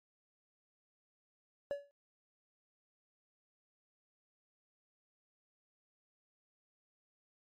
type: tone with exponential decay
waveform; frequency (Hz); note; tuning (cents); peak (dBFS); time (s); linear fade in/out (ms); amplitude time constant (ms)
triangle; 569; C#5; +45; -29; 1.71-1.91; 0; 42
effects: MP3 64 kbps